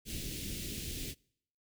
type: band-stop noise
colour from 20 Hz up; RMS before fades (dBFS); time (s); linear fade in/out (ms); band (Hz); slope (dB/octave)
pink; -40; 0.05-1.15; 50; 390 to 2500; 24
effects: noise-tail reverb RT60 0.7 s tail -26 dB re dry